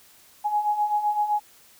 sine beating tone pair, 830.6 / 838.4 Hz, G#5 / G#5, 0 / +16 cents, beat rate 7.8 Hz, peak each -28 / -22 dBFS, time 0.44-1.4 s, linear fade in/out 20 ms, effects white hiss -54 dBFS RMS until 1.79 s

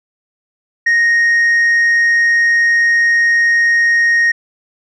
sine tone, 1864.7 Hz, A#6, in tune, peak -6 dBFS, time 0.86-4.32 s, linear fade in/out 10 ms, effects tanh soft clip ceiling -8 dBFS

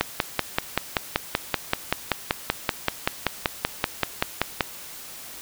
click train, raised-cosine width 0.3 ms, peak -3 dBFS, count 25, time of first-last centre 0.01-4.608 s, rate 5.22 Hz, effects white hiss -40 dBFS RMS until 5.41 s

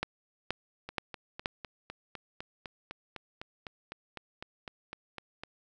two click trains, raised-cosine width 0.3 ms, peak -14 / -24 dBFS, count 4 / 19, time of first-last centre 0.03-1.459 / 0.89-5.435 s, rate 2.1 / 3.96 Hz, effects none

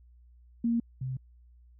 sine tone pair in turn, 233.1 / 130.03 Hz, A#3 / C3, 0 / -10 cents, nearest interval minor seventh, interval 1010 cents, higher first, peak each -24 / -31 dBFS, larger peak first, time 0.64-0.8 / 1.01-1.17 s, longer neither, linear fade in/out 5 ms, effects added 60 Hz sine -54 dBFS peak until 1.79 s

